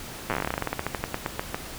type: slowing click train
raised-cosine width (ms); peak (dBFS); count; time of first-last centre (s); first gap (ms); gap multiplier
0.5; -11; 26; 0.3-1.545; 8; 1.13
effects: pink hiss -39 dBFS RMS until 1.78 s